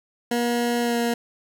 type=tone with pitch glide; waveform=20% pulse; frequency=238.7 to 235.7 Hz; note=A#3 to A#3; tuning=+41 to +19 cents; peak=-16 dBFS; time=0.31-1.14 s; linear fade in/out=5 ms; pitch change=-22 cents; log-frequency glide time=0.81-0.97 s; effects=none